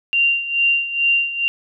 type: tone with tremolo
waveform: sine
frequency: 2774 Hz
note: F7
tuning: 12 cents flat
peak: -12 dBFS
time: 0.13-1.48 s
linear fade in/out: 0 ms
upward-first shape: sine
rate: 2.3 Hz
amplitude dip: 75%
effects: none